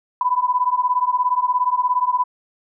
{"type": "beating tone pair", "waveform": "sine", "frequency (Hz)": [987.8, 1004.8], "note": ["B5", "B5"], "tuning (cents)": [0, 30], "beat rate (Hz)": 17, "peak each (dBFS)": -19, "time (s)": [0.21, 2.24], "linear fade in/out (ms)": 2, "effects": []}